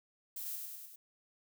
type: noise with echo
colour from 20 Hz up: violet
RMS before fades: -42 dBFS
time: 0.36-0.56 s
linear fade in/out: 5 ms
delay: 100 ms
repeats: 4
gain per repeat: -3 dB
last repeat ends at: 0.96 s
effects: none